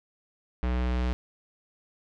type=tone with low-pass filter sweep; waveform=square; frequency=61.74 Hz; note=B1; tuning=in tune; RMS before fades=-27 dBFS; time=0.63-1.13 s; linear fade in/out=0 ms; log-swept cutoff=2500 to 4100 Hz; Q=0.9; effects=none